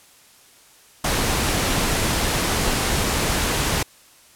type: noise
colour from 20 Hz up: pink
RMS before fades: -21 dBFS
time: 1.04-3.83 s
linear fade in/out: 5 ms
effects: white hiss -51 dBFS RMS until 4.35 s + low-pass 12000 Hz 12 dB/octave